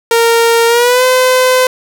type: tone with pitch glide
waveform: sawtooth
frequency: 462.8 to 510.6 Hz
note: A#4 to C5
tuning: -13 to -42 cents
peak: -3 dBFS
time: 0.11-1.67 s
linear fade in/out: 2 ms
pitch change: +171 cents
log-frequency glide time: 0.67-1.04 s
effects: none